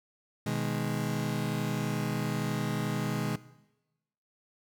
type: chord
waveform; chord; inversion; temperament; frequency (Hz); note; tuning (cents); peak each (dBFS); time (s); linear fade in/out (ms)
35% pulse; G# minor; first; just; 124.59 / 155.74 / 207.7; B2 / D#3 / G#3; +16 / +2 / 0; -32; 0.46-3.36; 5
effects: noise-tail reverb RT60 1.0 s tail -18 dB re dry